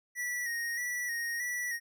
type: tone with vibrato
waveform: square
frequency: 1910 Hz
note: A#6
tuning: 42 cents sharp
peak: -33 dBFS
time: 0.15-1.8 s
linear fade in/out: 50 ms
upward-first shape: square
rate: 1.6 Hz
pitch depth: 39 cents each way
effects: none